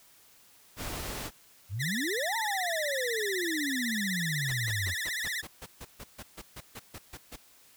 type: noise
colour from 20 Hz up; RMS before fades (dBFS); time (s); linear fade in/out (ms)
pink; -37; 0.76-1.31; 50
type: exponential two-way sweep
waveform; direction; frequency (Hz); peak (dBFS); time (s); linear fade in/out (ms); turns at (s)
sine; up then down; 87.4 to 927 to 87.4; -31; 1.69-4.95; 50; 2.36
type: tone with vibrato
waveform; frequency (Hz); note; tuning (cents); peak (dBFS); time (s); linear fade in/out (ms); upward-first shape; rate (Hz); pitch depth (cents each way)
sawtooth; 1864.7; A#6; 0; -28; 1.79-5.42; 20; triangle; 16; 190
type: noise bursts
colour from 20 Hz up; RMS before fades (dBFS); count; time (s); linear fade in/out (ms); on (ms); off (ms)
pink; -43; 16; 4.48-7.364; 10; 49; 140
effects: white hiss -59 dBFS RMS until 7.76 s